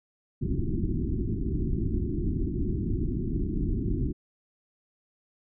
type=low-pass noise; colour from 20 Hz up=pink; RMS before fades=-28 dBFS; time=0.41-4.13 s; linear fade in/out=10 ms; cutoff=380 Hz; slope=96 dB/octave; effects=none